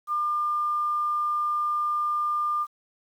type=tone; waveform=sine; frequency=1200 Hz; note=D6; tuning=37 cents sharp; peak=-23 dBFS; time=0.07-2.67 s; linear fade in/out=50 ms; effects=9-bit